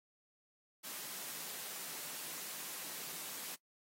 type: high-pass noise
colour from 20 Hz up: white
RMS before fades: -45 dBFS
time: 0.83-3.56 s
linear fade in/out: 20 ms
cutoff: 140 Hz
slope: 48 dB/octave
effects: noise-tail reverb RT60 0.1 s tail -21 dB re dry + AAC 48 kbps